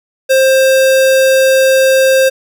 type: tone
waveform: square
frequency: 529 Hz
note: C5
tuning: 19 cents sharp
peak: -7 dBFS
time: 0.29-2.3 s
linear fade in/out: 20 ms
effects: none